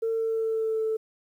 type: tone with pitch glide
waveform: sine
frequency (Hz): 451.7 to 440.4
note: A4 to A4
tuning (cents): +45 to +2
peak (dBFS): -23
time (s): 0.02-0.97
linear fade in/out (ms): 10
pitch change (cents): -43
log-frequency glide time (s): 0.12-0.84
effects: tanh soft clip ceiling -20 dBFS + 10-bit